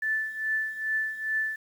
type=tone with tremolo; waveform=sine; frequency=1755 Hz; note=A6; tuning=5 cents flat; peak=-23 dBFS; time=0.02-1.56 s; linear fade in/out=5 ms; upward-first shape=triangle; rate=2.4 Hz; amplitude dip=80%; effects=9-bit